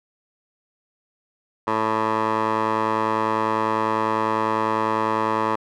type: tone with band-pass filter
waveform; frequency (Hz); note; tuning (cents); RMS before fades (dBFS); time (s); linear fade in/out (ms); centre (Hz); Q
15% pulse; 110; A2; 0; -22; 1.67-5.56; 10; 910; 2.3
effects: none